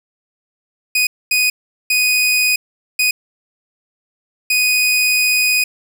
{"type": "tone bursts at uneven times", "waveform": "sawtooth", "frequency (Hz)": 2489, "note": "D#7", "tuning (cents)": 0, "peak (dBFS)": -9, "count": 5, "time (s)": [[0.95, 1.07], [1.31, 1.5], [1.9, 2.56], [2.99, 3.11], [4.5, 5.64]], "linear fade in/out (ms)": 5, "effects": []}